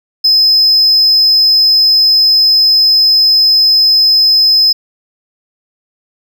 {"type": "tone", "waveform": "triangle", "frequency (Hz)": 5100, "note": "D#8", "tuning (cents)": 42, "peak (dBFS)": -4, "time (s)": [0.24, 4.73], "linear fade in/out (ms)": 10, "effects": []}